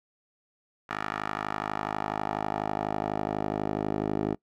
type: tone with band-pass filter sweep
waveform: 10% pulse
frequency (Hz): 52.1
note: G#1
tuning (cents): +6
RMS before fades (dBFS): -31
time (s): 0.89-4.35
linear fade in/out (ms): 10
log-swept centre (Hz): 1400 to 420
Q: 1.7
effects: noise-tail reverb RT60 0.1 s tail -22 dB re dry